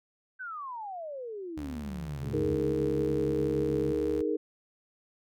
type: exponential sweep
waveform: sine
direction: down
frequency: 1560 to 81 Hz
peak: -36 dBFS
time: 0.39-2.56 s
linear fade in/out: 20 ms
type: tone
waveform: sawtooth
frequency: 73.42 Hz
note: D2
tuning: in tune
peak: -35 dBFS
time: 1.57-4.22 s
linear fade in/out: 5 ms
type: harmonic tone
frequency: 70.1 Hz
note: C#2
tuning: 20 cents sharp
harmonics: 2 / 3 / 4 / 5 / 6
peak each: -35 / -40 / -47 / -50 / -46 dBFS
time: 2.22-3.93 s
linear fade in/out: 20 ms
type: chord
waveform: sine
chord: D# suspended fourth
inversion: none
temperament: equal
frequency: 311.1 / 415.3 / 466.2 Hz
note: D#4 / G#4 / A#4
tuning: 0 / 0 / 0 cents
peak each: -31 dBFS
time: 2.33-4.37 s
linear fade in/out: 10 ms
effects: none